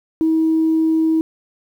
sine tone, 320.5 Hz, E4, 49 cents flat, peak -12 dBFS, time 0.21-1.21 s, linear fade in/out 0 ms, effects tanh soft clip ceiling -8 dBFS + 8-bit

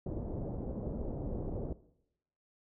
pink low-pass noise, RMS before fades -38 dBFS, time 0.06-1.73 s, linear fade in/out 5 ms, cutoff 590 Hz, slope 24 dB/octave, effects noise-tail reverb RT60 0.8 s tail -18 dB re dry

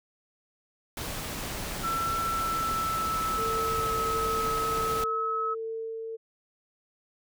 pink noise, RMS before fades -35 dBFS, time 0.97-5.04 s, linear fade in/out 2 ms
sine tone with pitch glide, 1339 to 1288.9 Hz, E6 to E6, +27 to -39 cents, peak -27 dBFS, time 1.83-5.55 s, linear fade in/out 20 ms, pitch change -66 cents, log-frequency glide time 2.16-4.12 s
sine tone with tremolo, 449.5 Hz, A4, 37 cents sharp, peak -31 dBFS, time 3.37-6.17 s, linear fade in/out 20 ms, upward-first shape sine, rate 1.4 Hz, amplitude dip 25%
effects none

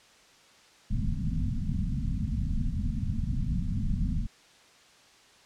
pink low-pass noise, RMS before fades -29 dBFS, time 0.9-4.27 s, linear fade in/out 10 ms, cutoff 250 Hz, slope 96 dB/octave, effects white hiss -57 dBFS RMS until 5.45 s + low-pass 6000 Hz 12 dB/octave

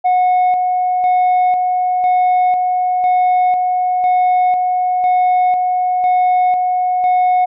sine tone with tremolo, 730 Hz, F#5, 24 cents flat, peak -7 dBFS, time 0.04-7.46 s, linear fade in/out 20 ms, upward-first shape square, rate 1 Hz, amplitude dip 40%, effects tanh soft clip ceiling -9 dBFS

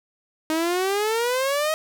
sawtooth exponential sweep, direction up, 311.1 to 637 Hz, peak -17 dBFS, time 0.5-1.74 s, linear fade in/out 0 ms, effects none

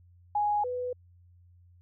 sine tone pair in turn, 830.6 / 496.9 Hz, G#5 / B4, 0 / +11 cents, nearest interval major sixth, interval 889 cents, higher first, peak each -24 / -30 dBFS, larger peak first, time 0.35-0.64 / 0.64-0.93 s, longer neither, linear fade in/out 5 ms, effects added 88 Hz sine -55 dBFS peak until 1.81 s

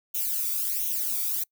violet noise with flanger, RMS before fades -28 dBFS, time 0.14-1.44 s, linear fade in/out 10 ms, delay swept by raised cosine 0.31 to 0.87 ms, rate 1.4 Hz, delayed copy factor +0.8, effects noise-tail reverb RT60 0.1 s tail -26 dB re dry

